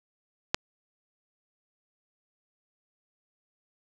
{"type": "click", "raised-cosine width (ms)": 0.2, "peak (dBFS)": -5, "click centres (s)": 0.545, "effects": []}